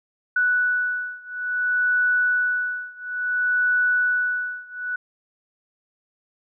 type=beating tone pair; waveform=sine; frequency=1480 / 1480.58 Hz; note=F#6 / F#6; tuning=0 / +1 cents; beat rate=0.58 Hz; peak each=-22 / -23 dBFS; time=0.36-4.96 s; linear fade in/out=5 ms; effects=none